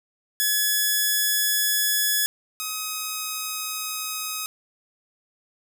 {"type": "tone pair in turn", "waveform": "5% pulse", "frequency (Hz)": [1700, 1264.5], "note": ["G#6", "D#6"], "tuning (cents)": [40, 28], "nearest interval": "perfect fourth", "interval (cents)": 512, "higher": "first", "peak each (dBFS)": [-9, -16], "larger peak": "first", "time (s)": [[0.4, 2.26], [2.6, 4.46]], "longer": "neither", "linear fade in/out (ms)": 0, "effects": []}